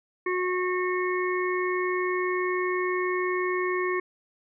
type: harmonic tone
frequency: 364.6 Hz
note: F#4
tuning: 25 cents flat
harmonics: 1 / 3 / 5 / 6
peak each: -26 / -31 / -33 / -34 dBFS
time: 0.26-4 s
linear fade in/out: 5 ms
effects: none

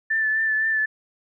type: tone with vibrato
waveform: sine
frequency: 1760 Hz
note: A6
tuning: in tune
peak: -19 dBFS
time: 0.1-0.86 s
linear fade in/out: 10 ms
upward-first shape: triangle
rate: 3.9 Hz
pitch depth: 29 cents each way
effects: none

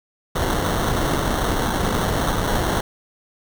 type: noise with sample-and-hold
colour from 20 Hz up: pink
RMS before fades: -21 dBFS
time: 0.35-2.81 s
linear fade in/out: 10 ms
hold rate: 2450 Hz
effects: none

